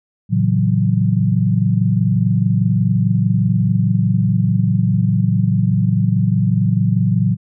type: chord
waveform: sine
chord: F# dominant seventh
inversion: first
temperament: equal with one note detuned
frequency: 113.75 / 138.59 / 164.81 / 185 Hz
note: A#2 / C#3 / E3 / F#3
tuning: -42 / 0 / 0 / 0 cents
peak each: -16 / -20 / -20 / -17 dBFS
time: 0.29-7.37 s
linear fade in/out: 50 ms
effects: none